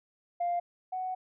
sine tone pair in turn, 698.5 / 743.3 Hz, F5 / F#5, 0 / +8 cents, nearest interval minor second, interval 108 cents, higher second, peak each -26 / -31 dBFS, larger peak first, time 0.4-0.6 / 0.92-1.15 s, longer second, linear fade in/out 10 ms, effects tanh soft clip ceiling -24 dBFS

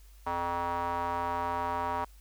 square tone with band-pass filter, 86.6 Hz, F2, 14 cents flat, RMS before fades -32 dBFS, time 0.26-2.05 s, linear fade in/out 10 ms, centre 960 Hz, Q 3.8, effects added 50 Hz sine -51 dBFS peak until 2.2 s + white hiss -63 dBFS RMS until 2.2 s

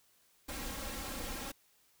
pink noise with comb filter, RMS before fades -41 dBFS, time 0.48-1.52 s, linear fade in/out 10 ms, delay 3.7 ms, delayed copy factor +0.7, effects white hiss -69 dBFS RMS until 2 s

